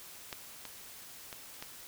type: clicks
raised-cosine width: 0.2 ms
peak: -21 / -25 / -25 / -23 dBFS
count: 4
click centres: 0.328 / 0.653 / 1.328 / 1.625 s
effects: white hiss -50 dBFS RMS until 1.87 s